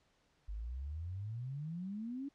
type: exponential sweep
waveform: sine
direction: up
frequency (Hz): 49 to 287.5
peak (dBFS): -39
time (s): 0.48-2.29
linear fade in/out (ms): 10
effects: pink hiss -74 dBFS RMS until 2.34 s + low-pass 6000 Hz 12 dB/octave

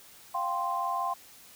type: chord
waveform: sine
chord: F suspended second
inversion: none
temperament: equal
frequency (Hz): 698.5 / 784 / 1046.5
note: F5 / G5 / C6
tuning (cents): 0 / 0 / 0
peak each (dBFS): -34 / -34 / -30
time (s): 0.34-1.14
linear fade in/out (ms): 10
effects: white hiss -53 dBFS RMS until 1.55 s

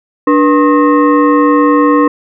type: tone with frequency modulation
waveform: sine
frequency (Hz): 293.7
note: D4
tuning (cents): 0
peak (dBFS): -5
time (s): 0.27-2.08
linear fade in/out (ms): 5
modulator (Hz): 778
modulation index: 1.1
effects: none

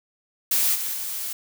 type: noise with level steps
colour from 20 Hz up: blue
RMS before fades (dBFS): -21 / -28 / -30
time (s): 0.51-1.33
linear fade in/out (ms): 5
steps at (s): 0.74 / 0.93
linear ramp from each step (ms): 20
effects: none

